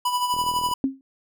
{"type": "tone with tremolo", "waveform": "square", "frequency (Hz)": 987.8, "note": "B5", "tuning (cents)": 0, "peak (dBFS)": -20, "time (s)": [0.05, 0.74], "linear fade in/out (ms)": 5, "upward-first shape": "sine", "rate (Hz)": 12, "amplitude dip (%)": 55}
{"type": "click train", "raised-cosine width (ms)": 2, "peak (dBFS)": -25, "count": 16, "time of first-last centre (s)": [0.34, 0.713], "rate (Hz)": 40.2}
{"type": "tone with exponential decay", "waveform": "sine", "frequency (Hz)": 268.1, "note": "C4", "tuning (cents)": 42, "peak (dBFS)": -15, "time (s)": [0.84, 1.01], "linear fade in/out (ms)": 1, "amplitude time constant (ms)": 35}
{"effects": []}